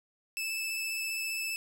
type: tone with vibrato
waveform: sawtooth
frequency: 2626 Hz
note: E7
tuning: 7 cents flat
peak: -29 dBFS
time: 0.37-1.56 s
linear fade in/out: 0 ms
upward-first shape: sine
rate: 15 Hz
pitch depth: 11 cents each way
effects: none